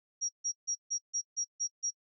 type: tone bursts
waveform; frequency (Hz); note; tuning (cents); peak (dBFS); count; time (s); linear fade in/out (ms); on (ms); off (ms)
sine; 5680; F8; +28; -30; 8; 0.21-1.908; 20; 81; 150
effects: noise-tail reverb RT60 0.1 s tail -26 dB re dry